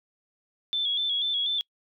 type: tone with vibrato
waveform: sine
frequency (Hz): 3434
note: A7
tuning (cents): -43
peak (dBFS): -24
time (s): 0.73-1.61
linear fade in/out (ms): 0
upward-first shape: square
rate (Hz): 4.1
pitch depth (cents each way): 50
effects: noise-tail reverb RT60 0.1 s tail -26 dB re dry